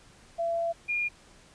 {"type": "tone pair in turn", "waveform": "sine", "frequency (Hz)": [674, 2419], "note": ["E5", "D#7"], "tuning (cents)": [38, -49], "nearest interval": "octave + minor seventh", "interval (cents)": 2213, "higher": "second", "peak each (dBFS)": -26, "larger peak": "neither", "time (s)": [[0.38, 0.73], [0.88, 1.09]], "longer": "first", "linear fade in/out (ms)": 20, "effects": ["pink hiss -56 dBFS RMS until 1.54 s", "resampled to 22050 Hz"]}